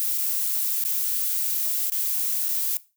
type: noise with dropouts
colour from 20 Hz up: violet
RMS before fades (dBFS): -25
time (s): 0-2.77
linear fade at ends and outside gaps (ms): 0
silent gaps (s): 0.178-0.182 / 0.839-0.85 / 1.898-1.92 / 2.484-2.489
effects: noise-tail reverb RT60 0.3 s tail -18 dB re dry